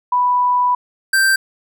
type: tone pair in turn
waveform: sine / square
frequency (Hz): 987.8 / 1568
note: B5 / G6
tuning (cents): 0 / 0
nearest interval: minor sixth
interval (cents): 800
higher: second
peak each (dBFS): -12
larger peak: neither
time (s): 0.12-0.75 / 1.13-1.36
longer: first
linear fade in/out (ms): 5
effects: none